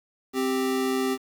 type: tone pair together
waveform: square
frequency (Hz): 261.6 / 392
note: C4 / G4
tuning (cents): 0 / 0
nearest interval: perfect fifth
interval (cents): 700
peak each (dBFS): -27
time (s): 0.33-1.18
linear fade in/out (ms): 50
effects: 8-bit